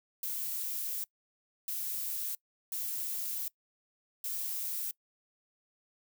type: noise bursts at uneven times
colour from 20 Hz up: violet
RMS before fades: -36 dBFS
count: 4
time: 0.23-1.04 / 1.68-2.35 / 2.72-3.48 / 4.24-4.91 s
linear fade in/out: 2 ms
effects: noise-tail reverb RT60 0.1 s tail -23 dB re dry